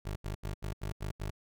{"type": "tone bursts", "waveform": "20% pulse", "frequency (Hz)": 50.9, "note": "G#1", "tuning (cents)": -34, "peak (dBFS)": -30, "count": 7, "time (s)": [0.05, 1.306], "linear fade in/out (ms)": 10, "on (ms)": 110, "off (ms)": 81, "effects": []}